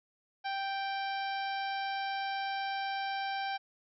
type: harmonic tone with a mistuned harmonic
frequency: 784 Hz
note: G5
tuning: in tune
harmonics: 1 / 2 / 3 / 4 / 5 / 6 / 7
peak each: -34 / -40 / -44 / -46 / -48 / -50 / -51 dBFS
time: 0.44-3.58 s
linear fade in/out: 20 ms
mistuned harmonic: 7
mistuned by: -19 cents
effects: none